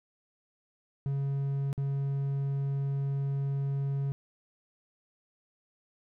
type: tone with dropouts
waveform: triangle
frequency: 138.59 Hz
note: C#3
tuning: in tune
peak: -26 dBFS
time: 1.06-4.12 s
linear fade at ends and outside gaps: 0 ms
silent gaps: 1.729-1.778 s
effects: none